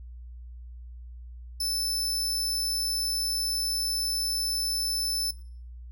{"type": "tone", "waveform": "sawtooth", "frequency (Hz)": 5274, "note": "E8", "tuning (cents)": 0, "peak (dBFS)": -24, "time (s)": [1.6, 5.31], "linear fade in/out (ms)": 5, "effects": ["noise-tail reverb RT60 0.5 s tail -19 dB re dry", "added 60 Hz sine -40 dBFS peak until 5.91 s"]}